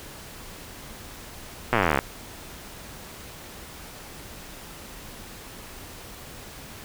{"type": "slowing click train", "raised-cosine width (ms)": 0.5, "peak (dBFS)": -5, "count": 24, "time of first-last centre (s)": [1.73, 1.99], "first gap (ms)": 8, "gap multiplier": 1.03, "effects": ["pink hiss -42 dBFS RMS until 6.84 s"]}